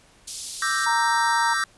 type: high-pass noise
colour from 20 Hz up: pink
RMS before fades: -33 dBFS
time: 0.27-0.86 s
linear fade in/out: 10 ms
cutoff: 4100 Hz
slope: 24 dB/octave
type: chord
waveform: square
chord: E half-diminished seventh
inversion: third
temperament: equal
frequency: 1174.7 / 1318.5 / 1568 / 1864.7 Hz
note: D6 / E6 / G6 / Bb6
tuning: 0 / 0 / 0 / 0 cents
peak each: -31 / -28 / -26 / -29 dBFS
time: 0.62-1.64 s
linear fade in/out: 2 ms
type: tone with vibrato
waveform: sine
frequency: 932.3 Hz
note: A#5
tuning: in tune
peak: -21 dBFS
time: 0.86-1.54 s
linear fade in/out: 10 ms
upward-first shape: triangle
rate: 16 Hz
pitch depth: 9 cents each way
effects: pink hiss -55 dBFS RMS until 1.77 s + resampled to 24000 Hz